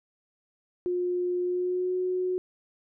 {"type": "tone with pitch glide", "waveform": "sine", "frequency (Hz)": [357.4, 366.4], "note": ["F4", "F#4"], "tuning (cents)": [40, -17], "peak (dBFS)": -25, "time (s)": [0.86, 2.38], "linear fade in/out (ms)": 0, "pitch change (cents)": 43, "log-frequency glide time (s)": [1.42, 1.95], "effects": []}